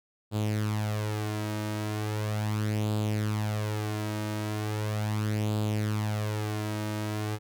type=tone with flanger; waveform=sawtooth; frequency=106.4 Hz; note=G#2; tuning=42 cents sharp; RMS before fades=-30 dBFS; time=0.31-7.39 s; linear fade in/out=50 ms; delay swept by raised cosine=0.25 to 3.25 ms; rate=0.38 Hz; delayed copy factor=+0.6; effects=none